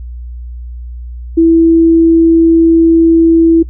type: tone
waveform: sine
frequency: 329.6 Hz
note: E4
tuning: in tune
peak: -3 dBFS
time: 1.37-3.63 s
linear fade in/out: 10 ms
effects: noise-tail reverb RT60 0.1 s tail -19 dB re dry + added 60 Hz sine -22 dBFS peak until 3.69 s